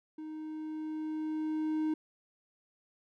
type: tone with level ramp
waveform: triangle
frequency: 311.1 Hz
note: D#4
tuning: in tune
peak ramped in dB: -38 to -26 dBFS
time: 0.18-1.94 s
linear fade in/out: 5 ms
effects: none